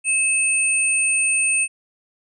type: tone pair together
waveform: sine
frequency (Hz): 2600 / 8791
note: E7 / C#9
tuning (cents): -24 / -15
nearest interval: octave + major sixth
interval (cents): 2109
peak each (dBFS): -19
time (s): 0.04-1.68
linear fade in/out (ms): 50
effects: none